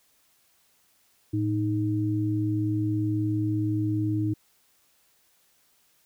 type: tone pair together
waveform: sine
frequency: 110.24 / 311.8 Hz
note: A2 / D#4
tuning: +4 / +4 cents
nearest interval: octave + tritone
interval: 1800 cents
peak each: -26 dBFS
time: 1.33-4.34 s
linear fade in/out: 10 ms
effects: white hiss -65 dBFS RMS until 6.05 s